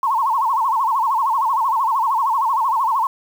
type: tone with vibrato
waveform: sine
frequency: 987.8 Hz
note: B5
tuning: in tune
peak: -15 dBFS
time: 0.03-3.07 s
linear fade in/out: 2 ms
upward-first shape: sine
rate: 13 Hz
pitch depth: 210 cents each way
effects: 7-bit